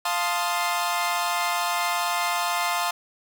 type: chord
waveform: sawtooth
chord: F dominant seventh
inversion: none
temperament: equal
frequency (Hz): 698.5 / 880 / 1046.5 / 1244.5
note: F5 / A5 / C6 / Eb6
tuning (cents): 0 / 0 / 0 / 0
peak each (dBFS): -24 / -26 / -24 / -27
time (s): 0.05-2.91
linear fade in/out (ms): 5
effects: none